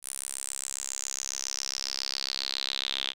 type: tone with band-pass filter sweep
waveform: sawtooth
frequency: 67.3 Hz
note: C2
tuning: 49 cents sharp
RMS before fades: -34 dBFS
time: 0.02-3.14 s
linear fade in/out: 50 ms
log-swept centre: 9800 to 3400 Hz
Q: 6.1
effects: none